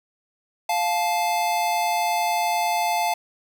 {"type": "tone pair together", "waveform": "square", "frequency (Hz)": [700, 868.8], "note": ["F5", "A5"], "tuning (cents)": [4, -22], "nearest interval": "major third", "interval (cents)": 374, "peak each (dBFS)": -24, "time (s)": [0.69, 3.14], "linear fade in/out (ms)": 5, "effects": []}